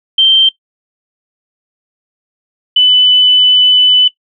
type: tone pair in turn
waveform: sine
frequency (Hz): 3136 / 2998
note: G7 / F#7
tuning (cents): 0 / +22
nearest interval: minor second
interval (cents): 78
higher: first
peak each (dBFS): -4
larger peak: neither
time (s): 0.18-0.49 / 2.76-4.08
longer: second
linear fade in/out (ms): 5
effects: noise-tail reverb RT60 0.1 s tail -17 dB re dry